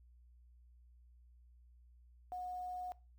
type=tone with quantisation; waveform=sine; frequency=727 Hz; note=F#5; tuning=31 cents flat; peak=-40 dBFS; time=2.32-2.92 s; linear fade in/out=0 ms; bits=11; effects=noise-tail reverb RT60 0.3 s tail -21 dB re dry + added 60 Hz sine -60 dBFS peak until 3.18 s